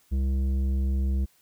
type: tone with tanh clipping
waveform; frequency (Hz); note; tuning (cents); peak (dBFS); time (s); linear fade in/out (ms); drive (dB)
triangle; 66.7; C2; +34; -24; 0.11-1.26; 20; 14
effects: white hiss -63 dBFS RMS until 1.41 s